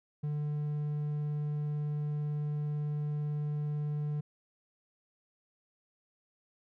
triangle tone, 148.5 Hz, D3, 20 cents sharp, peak -29 dBFS, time 0.23-4.21 s, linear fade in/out 10 ms, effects none

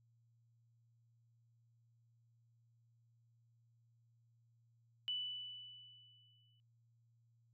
sine tone with exponential decay, 2979 Hz, F#7, 11 cents sharp, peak -36 dBFS, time 5.08-6.6 s, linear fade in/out 0 ms, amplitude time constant 330 ms, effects added 116 Hz sine -70 dBFS peak until 7.53 s

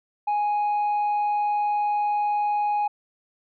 sine tone, 830.6 Hz, G#5, in tune, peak -18 dBFS, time 0.27-2.88 s, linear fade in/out 10 ms, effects tanh soft clip ceiling -20 dBFS

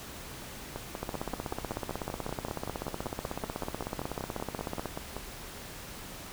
two click trains, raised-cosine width 1 ms, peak -21 / -19 dBFS, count 24 / 63, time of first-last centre 0.76-5.166 / 1.03-4.857 s, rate 5.22 / 16.2 Hz, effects pink hiss -44 dBFS RMS until 6.32 s

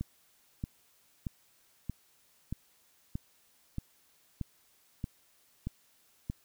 click train, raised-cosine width 5 ms, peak -22 dBFS, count 11, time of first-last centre 0.01-6.299 s, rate 1.59 Hz, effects white hiss -67 dBFS RMS until 6.44 s

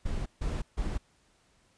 brown noise bursts, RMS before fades -31 dBFS, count 3, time 0.05-0.98 s, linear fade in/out 10 ms, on 210 ms, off 150 ms, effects pink hiss -67 dBFS RMS until 1.77 s + resampled to 22050 Hz

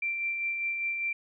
sine tone with tremolo, 2355 Hz, D7, 4 cents sharp, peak -27 dBFS, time 0.02-1.13 s, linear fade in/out 5 ms, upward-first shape sine, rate 5 Hz, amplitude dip 35%, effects none

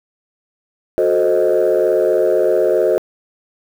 sine chord, F# diminished seventh, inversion none, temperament equal with one note detuned, 364.3 / 440 / 523.3 / 622.3 Hz, F#4 / A4 / C5 / Eb5, -27 / 0 / 0 / 0 cents, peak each -16 dBFS, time 0.98-2.98 s, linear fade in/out 0 ms, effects tanh soft clip ceiling -6 dBFS + 7-bit

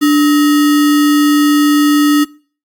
sine tone with sample-and-hold, 294.1 Hz, D4, 3 cents sharp, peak -6 dBFS, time 0.01-2.25 s, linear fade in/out 20 ms, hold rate 1575 Hz, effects noise-tail reverb RT60 0.4 s tail -21 dB re dry + Opus 48 kbps

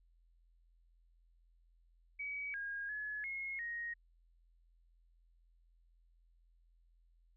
sine tone with pitch steps, 2272 / 1629 / 1701 / 2162 / 1874 Hz, C#7 / G#6 / G#6 / C#7 / A#6, +42 / -34 / +41 / -44 / +9 cents, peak -39 dBFS, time 2.19-3.94 s, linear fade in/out 10 ms, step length 350 ms, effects added 42 Hz sine -66 dBFS peak until 7.36 s

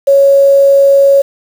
sine tone with quantisation, 554.4 Hz, C#5, in tune, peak -3 dBFS, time 0.07-1.22 s, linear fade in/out 10 ms, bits 5, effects none

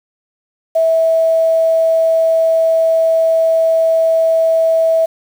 sine tone with quantisation, 652 Hz, E5, 19 cents flat, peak -9 dBFS, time 0.75-5.06 s, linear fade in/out 10 ms, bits 6, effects none

